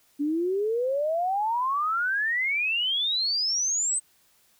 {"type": "exponential sweep", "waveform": "sine", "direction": "up", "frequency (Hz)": [282.2, 8340], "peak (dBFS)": -23, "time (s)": [0.19, 4], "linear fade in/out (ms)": 20, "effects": ["white hiss -63 dBFS RMS until 4.59 s"]}